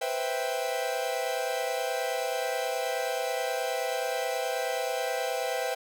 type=chord; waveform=45% pulse; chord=C major seventh; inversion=third; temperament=equal; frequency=493.9 / 523.3 / 659.3 / 784 Hz; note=B4 / C5 / E5 / G5; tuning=0 / 0 / 0 / 0 cents; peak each=-34 dBFS; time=0.01-5.75 s; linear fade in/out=10 ms; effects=none